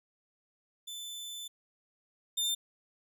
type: tone pair in turn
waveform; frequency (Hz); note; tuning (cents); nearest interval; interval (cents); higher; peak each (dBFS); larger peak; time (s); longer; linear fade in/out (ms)
sawtooth; 3520 / 3602; A7 / A7; 0 / +40; unison; 40; second; -37 / -26; second; 0.87-1.48 / 2.37-2.55; first; 10
effects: none